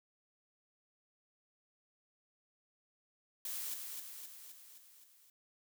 blue noise with echo, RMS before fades -41 dBFS, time 3.45-3.74 s, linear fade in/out 2 ms, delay 260 ms, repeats 6, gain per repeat -4 dB, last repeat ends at 5.3 s, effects none

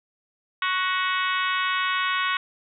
harmonic tone with a mistuned harmonic, 370 Hz, F#4, in tune, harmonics 3 / 4 / 5 / 6 / 7 / 8 / 9 / 10, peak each -26 / -28 / -30 / -32 / -33 / -34 / -35 / -36 dBFS, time 0.62-2.37 s, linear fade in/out 2 ms, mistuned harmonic 5, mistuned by +40 cents, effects none

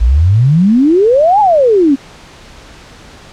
sine exponential two-way sweep, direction up then down, 53 to 867 to 259.7 Hz, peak -5 dBFS, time 0-1.96 s, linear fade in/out 20 ms, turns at 1.4 s, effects pink hiss -36 dBFS RMS until 3.32 s + low-pass 6000 Hz 12 dB/octave

